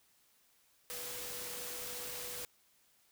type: tone in noise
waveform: sine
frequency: 490 Hz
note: B4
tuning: 14 cents flat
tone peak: -51 dBFS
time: 0.9-2.45 s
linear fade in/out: 0 ms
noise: white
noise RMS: -43 dBFS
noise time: 0.9-2.45 s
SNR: -11 dB
effects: white hiss -70 dBFS RMS until 3.11 s